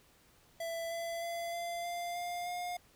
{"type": "tone with pitch steps", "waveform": "square", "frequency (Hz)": [666, 673.3, 680.8, 688.3, 695.9, 703.6, 711.3], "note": ["E5", "E5", "F5", "F5", "F5", "F5", "F5"], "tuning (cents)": [18, 36, -44, -25, -6, 13, 32], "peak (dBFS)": -37, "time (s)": [0.6, 2.77], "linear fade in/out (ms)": 5, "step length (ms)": 310, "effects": ["pink hiss -65 dBFS RMS until 2.95 s"]}